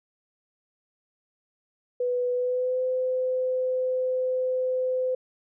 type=tone with pitch glide; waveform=sine; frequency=493.9 to 511 Hz; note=B4 to C5; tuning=0 to -41 cents; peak=-23 dBFS; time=2-5.15 s; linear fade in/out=5 ms; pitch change=+59 cents; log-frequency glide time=2.33-2.82 s; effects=none